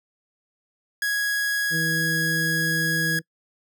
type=tone; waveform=45% pulse; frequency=1661.2 Hz; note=G#6; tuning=in tune; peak=-22 dBFS; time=1.02-3.19 s; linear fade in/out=2 ms
type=harmonic tone; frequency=161.6 Hz; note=E3; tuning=34 cents flat; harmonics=1 / 2 / 3; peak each=-27 / -33 / -37 dBFS; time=1.7-3.22 s; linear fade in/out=50 ms
effects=noise-tail reverb RT60 0.1 s tail -26 dB re dry